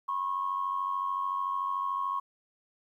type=tone pair together; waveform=sine; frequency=996 / 1089.6 Hz; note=B5 / C#6; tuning=+14 / -30 cents; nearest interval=major second; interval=156 cents; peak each=-35 / -29 dBFS; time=0.08-2.2 s; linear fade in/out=10 ms; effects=tanh soft clip ceiling -21 dBFS + 11-bit